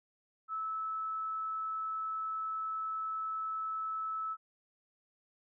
sine tone, 1305 Hz, E6, 18 cents flat, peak -34 dBFS, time 0.48-4.37 s, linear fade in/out 50 ms, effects none

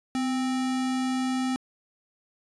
sine tone with sample-and-hold, 256 Hz, C4, 38 cents flat, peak -24 dBFS, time 0.15-1.56 s, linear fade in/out 0 ms, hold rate 1050 Hz, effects resampled to 22050 Hz

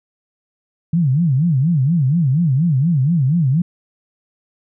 sine tone with vibrato, 150 Hz, D3, 37 cents sharp, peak -12 dBFS, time 0.93-3.62 s, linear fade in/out 5 ms, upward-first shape sine, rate 4.2 Hz, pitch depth 280 cents each way, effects none

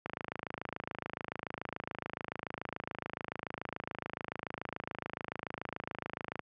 click train, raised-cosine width 0.5 ms, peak -21 dBFS, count 172, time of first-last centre 0.06-6.393 s, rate 27 Hz, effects high-pass 100 Hz 12 dB/octave

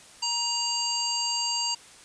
harmonic tone, 940 Hz, A#5, 14 cents sharp, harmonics 1 / 3 / 5 / 7 / 8, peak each -33 / -33 / -28 / -35 / -34 dBFS, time 0.22-1.75 s, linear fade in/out 10 ms, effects white hiss -50 dBFS RMS until 2.04 s + resampled to 22050 Hz

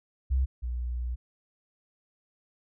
sine tone pair in turn, 65.2 / 60.71 Hz, C2 / B1, -5 / -29 cents, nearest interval minor second, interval 124 cents, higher first, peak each -22 / -29 dBFS, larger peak first, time 0.3-0.46 / 0.62-1.16 s, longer second, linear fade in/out 20 ms, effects none

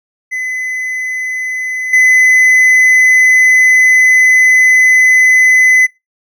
triangle tone with level steps, 2021 Hz, B6, 39 cents sharp, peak -14 / -3 dBFS, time 0.31-5.87 s, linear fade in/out 20 ms, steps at 1.93 s, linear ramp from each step 5 ms, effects noise-tail reverb RT60 0.2 s tail -19 dB re dry

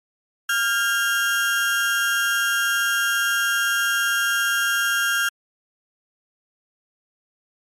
35% pulse tone pair together, 1398 / 1615.6 Hz, F6 / G#6, +1 / -48 cents, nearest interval minor third, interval 251 cents, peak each -20 dBFS, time 0.49-5.29 s, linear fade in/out 5 ms, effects MP3 64 kbps

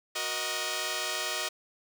5% pulse chord, D# minor, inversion first, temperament equal with one note detuned, 370 / 475.7 / 622.3 Hz, F#4 / A#4 / D#5, 0 / +35 / 0 cents, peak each -26 / -26 / -21 dBFS, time 0.15-1.49 s, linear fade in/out 10 ms, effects none

